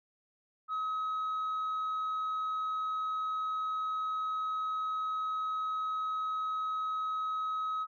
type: tone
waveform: sine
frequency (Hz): 1275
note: D#6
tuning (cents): +42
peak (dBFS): -29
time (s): 0.68-7.87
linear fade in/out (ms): 50
effects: tanh soft clip ceiling -30 dBFS